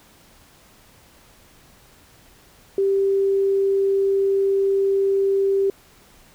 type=tone; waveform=sine; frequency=392 Hz; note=G4; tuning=in tune; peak=-16 dBFS; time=2.78-5.7 s; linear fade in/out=2 ms; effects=pink hiss -52 dBFS RMS until 6.34 s